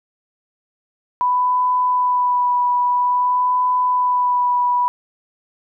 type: tone with vibrato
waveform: sine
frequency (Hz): 990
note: B5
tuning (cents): +4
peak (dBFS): -14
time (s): 1.21-4.88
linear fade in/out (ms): 0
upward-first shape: sine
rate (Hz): 0.5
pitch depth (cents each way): 16
effects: none